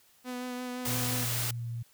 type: tone with vibrato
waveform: sawtooth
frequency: 249.3 Hz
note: B3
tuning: 16 cents sharp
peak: -31 dBFS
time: 0.24-1.27 s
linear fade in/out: 50 ms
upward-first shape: sine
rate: 5.8 Hz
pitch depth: 15 cents each way
type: noise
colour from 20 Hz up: white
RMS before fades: -33 dBFS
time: 0.85-1.51 s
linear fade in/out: 5 ms
type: tone with pitch glide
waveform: sine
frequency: 118.9 to 117.06 Hz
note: A#2 to A#2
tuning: +35 to +8 cents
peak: -33 dBFS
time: 0.87-1.83 s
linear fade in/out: 10 ms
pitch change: -27 cents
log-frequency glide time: 1.46-1.7 s
effects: white hiss -63 dBFS RMS until 1.93 s